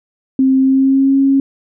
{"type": "tone with pitch glide", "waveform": "sine", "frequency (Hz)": [264.5, 272.7], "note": ["C4", "C#4"], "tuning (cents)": [19, -28], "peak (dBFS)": -8, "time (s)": [0.39, 1.4], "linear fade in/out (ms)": 2, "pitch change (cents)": 53, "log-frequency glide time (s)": [0.58, 1.17], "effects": []}